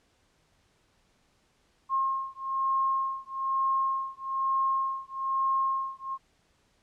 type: beating tone pair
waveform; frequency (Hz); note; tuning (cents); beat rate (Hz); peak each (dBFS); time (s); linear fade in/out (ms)
sine; 1071 / 1072.1; C6 / C6; +40 / +42; 1.1; -29; 1.89-6.18; 50
effects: pink hiss -68 dBFS RMS until 6.82 s + low-pass 8000 Hz 12 dB/octave

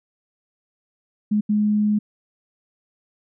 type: tone bursts at uneven times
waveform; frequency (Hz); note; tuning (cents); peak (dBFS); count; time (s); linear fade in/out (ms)
sine; 210; G#3; +19; -16; 2; 1.31-1.41 / 1.49-1.99; 10
effects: none

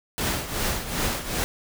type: noise with tremolo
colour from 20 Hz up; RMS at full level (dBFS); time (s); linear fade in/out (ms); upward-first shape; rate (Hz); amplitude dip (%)
pink; -24; 0.18-1.44; 0; triangle; 2.6; 75
effects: none

